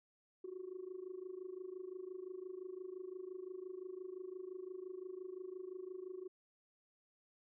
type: tone with amplitude modulation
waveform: sine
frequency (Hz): 370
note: F#4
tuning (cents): 0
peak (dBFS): -40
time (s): 0.44-6.28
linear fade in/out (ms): 5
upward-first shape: sine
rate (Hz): 25.8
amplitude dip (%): 85
effects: tanh soft clip ceiling -38 dBFS